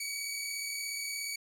15% pulse tone pair together, 2262 / 2299 Hz, C#7 / D7, +34 / -37 cents, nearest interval unison, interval 29 cents, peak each -29 / -36 dBFS, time 0-1.36 s, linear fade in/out 5 ms, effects none

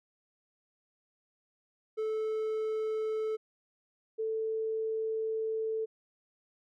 triangle / sine tone pair in turn, 436.4 / 442 Hz, A4 / A4, -14 / +8 cents, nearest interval unison, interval 22 cents, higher second, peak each -28 / -30 dBFS, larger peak first, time 1.97-3.37 / 4.18-5.86 s, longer second, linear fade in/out 20 ms, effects none

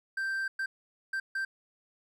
triangle tone bursts at uneven times, 1568 Hz, G6, in tune, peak -28 dBFS, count 4, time 0.17-0.48 / 0.59-0.66 / 1.13-1.2 / 1.35-1.45 s, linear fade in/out 5 ms, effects none

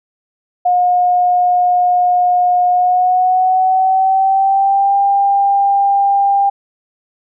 sine tone with pitch glide, 718 to 796.7 Hz, F5 to G5, +48 to +28 cents, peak -9 dBFS, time 0.65-6.5 s, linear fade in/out 10 ms, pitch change +180 cents, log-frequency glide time 2.68-4.97 s, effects none

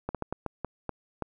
slowing click train, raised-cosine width 1 ms, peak -17 dBFS, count 8, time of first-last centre 0.09-1.223 s, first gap 57 ms, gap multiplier 1.34, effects none

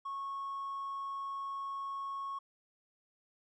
triangle tone, 1100 Hz, C#6, 14 cents flat, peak -34 dBFS, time 0.05-2.39 s, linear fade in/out 10 ms, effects tanh soft clip ceiling -33 dBFS + resampled to 22050 Hz

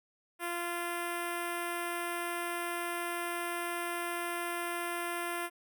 5% pulse tone with notch filter, 345.7 Hz, F4, 18 cents flat, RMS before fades -36 dBFS, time 0.39-5.5 s, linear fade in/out 50 ms, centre 4300 Hz, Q 0.56, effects none

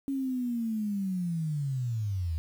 sine linear sweep, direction down, 277.2 to 76.5 Hz, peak -28 dBFS, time 0.08-2.38 s, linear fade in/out 0 ms, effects 9-bit

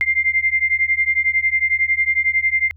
sine beating tone pair, 2093 / 2104 Hz, C7 / C7, 0 / +9 cents, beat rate 11 Hz, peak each -18 dBFS, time 0.01-2.71 s, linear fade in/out 0 ms, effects added 79 Hz sine -42 dBFS peak until 2.76 s

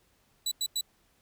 25% pulse tone bursts, 3951 Hz, B7, in tune, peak -24 dBFS, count 3, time 0.46-0.811 s, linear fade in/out 5 ms, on 55 ms, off 93 ms, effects pink hiss -68 dBFS RMS until 1.21 s

